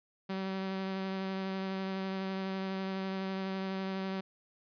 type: tone with vibrato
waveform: sawtooth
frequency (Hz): 191.2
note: G3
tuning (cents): -43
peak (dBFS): -30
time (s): 0.29-4.21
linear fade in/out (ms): 10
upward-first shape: triangle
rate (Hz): 12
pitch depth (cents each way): 14
effects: resampled to 11025 Hz